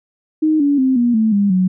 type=tone with pitch steps; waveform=sine; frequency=311.1 / 285.3 / 261.6 / 239.9 / 220 / 201.7 / 184.98 Hz; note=D#4 / C#4 / C4 / A#3 / A3 / G3 / F#3; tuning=0 / +50 / 0 / +50 / 0 / +50 / 0 cents; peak=-11 dBFS; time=0.42-1.68 s; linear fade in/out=10 ms; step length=180 ms; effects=none